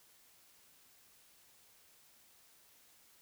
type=silence; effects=white hiss -65 dBFS RMS until 3.21 s